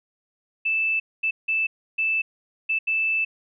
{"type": "tone bursts at uneven times", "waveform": "sine", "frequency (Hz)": 2637, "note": "E7", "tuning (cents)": 0, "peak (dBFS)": -20, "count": 6, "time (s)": [[0.65, 1], [1.23, 1.31], [1.48, 1.67], [1.98, 2.22], [2.69, 2.79], [2.87, 3.25]], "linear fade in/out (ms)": 10, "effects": []}